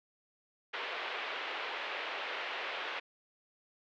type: band-pass noise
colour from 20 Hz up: white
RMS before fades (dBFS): -39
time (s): 0.73-3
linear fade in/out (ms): 10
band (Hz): 410 to 3100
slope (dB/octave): 24
effects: low-pass 5000 Hz 12 dB/octave